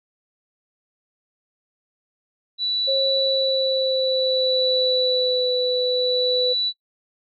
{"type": "tone with tremolo", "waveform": "sine", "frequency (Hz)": 3951, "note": "B7", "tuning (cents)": 0, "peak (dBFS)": -19, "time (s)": [2.58, 6.73], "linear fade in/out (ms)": 50, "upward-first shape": "sine", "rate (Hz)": 0.56, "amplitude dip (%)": 35}
{"type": "tone with pitch glide", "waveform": "sine", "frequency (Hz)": [540, 500.9], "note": ["C#5", "B4"], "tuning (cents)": [-45, 24], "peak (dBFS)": -20, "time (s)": [2.87, 6.54], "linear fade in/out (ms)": 20, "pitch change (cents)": -131, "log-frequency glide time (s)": [3.1, 5.53]}
{"effects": ["noise-tail reverb RT60 0.1 s tail -21 dB re dry"]}